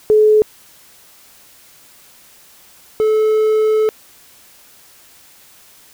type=tone pair in turn; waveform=sine / triangle; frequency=428.2 / 433.4 Hz; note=A4 / A4; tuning=-47 / -26 cents; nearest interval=unison; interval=21 cents; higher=second; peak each=-7 / -9 dBFS; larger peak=first; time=0.1-0.42 / 3-3.89 s; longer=second; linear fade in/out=0 ms; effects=white hiss -46 dBFS RMS until 5.93 s